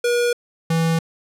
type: tone pair in turn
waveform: square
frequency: 480.7 / 164.07 Hz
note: B4 / E3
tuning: -47 / -8 cents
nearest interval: octave + perfect fifth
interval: 1861 cents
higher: first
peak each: -17 / -17 dBFS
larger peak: neither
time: 0.04-0.33 / 0.7-0.99 s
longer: neither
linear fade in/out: 5 ms
effects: low-pass 12000 Hz 12 dB/octave